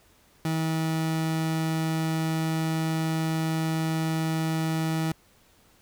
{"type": "tone", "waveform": "30% pulse", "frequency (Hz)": 160.4, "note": "E3", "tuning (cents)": -47, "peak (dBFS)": -22, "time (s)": [0.45, 5.12], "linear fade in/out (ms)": 2, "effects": ["pink hiss -60 dBFS RMS until 5.81 s"]}